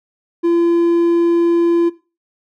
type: tone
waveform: triangle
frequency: 340.5 Hz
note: F4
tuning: 44 cents flat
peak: -9 dBFS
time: 0.43-1.9 s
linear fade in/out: 20 ms
effects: noise-tail reverb RT60 0.3 s tail -17 dB re dry